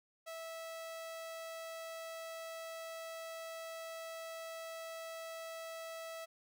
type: tone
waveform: sawtooth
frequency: 654 Hz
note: E5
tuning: 14 cents flat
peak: -40 dBFS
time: 0.26-6.26 s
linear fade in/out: 20 ms
effects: none